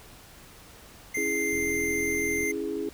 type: tone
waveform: square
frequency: 2093 Hz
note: C7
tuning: in tune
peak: -28 dBFS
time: 1.14-2.52 s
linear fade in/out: 10 ms
type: chord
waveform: sine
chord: C# minor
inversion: none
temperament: equal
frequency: 277.2 / 329.6 / 415.3 Hz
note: C#4 / E4 / G#4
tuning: 0 / 0 / 0 cents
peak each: -35 / -33 / -31 dBFS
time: 1.17-2.89 s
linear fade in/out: 2 ms
type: click train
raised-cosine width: 5 ms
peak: -32 dBFS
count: 39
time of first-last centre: 1.53-2.433 s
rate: 42.1 Hz
effects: pink hiss -50 dBFS RMS until 2.93 s